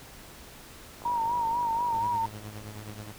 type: click train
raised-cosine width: 1 ms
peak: -29 dBFS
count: 50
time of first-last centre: 1.02-1.985 s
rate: 50.8 Hz
type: tone with vibrato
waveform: sine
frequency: 936 Hz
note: A#5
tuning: 7 cents sharp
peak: -25 dBFS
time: 1.05-2.26 s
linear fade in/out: 5 ms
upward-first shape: sine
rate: 4.1 Hz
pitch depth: 62 cents each way
type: tone with tremolo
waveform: sawtooth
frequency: 105.9 Hz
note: G#2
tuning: 34 cents sharp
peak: -33 dBFS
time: 1.91-3.14 s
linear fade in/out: 50 ms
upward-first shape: triangle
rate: 9.4 Hz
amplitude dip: 70%
effects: pink hiss -48 dBFS RMS until 3.18 s